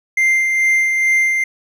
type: tone with tremolo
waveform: triangle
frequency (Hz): 2093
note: C7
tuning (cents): 0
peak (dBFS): -9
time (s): 0.17-1.44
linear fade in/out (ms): 5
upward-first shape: sine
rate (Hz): 2.3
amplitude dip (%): 35
effects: none